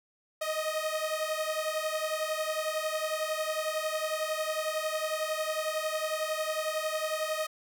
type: beating tone pair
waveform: sawtooth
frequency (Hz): 619 / 630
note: D#5 / D#5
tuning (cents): -9 / +21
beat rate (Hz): 11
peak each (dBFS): -29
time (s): 0.41-7.47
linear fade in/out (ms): 10
effects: none